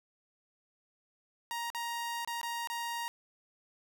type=tone with dropouts; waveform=sawtooth; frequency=938 Hz; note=A#5; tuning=11 cents sharp; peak=-31 dBFS; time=1.51-3.08 s; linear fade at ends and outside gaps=0 ms; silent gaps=1.702-1.748 / 2.248-2.275 / 2.414-2.431 / 2.673-2.7 s; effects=none